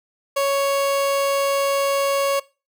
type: tone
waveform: 30% pulse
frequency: 555 Hz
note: C#5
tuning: 2 cents sharp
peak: -15 dBFS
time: 0.36-2.4 s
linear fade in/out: 10 ms
effects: noise-tail reverb RT60 0.3 s tail -21 dB re dry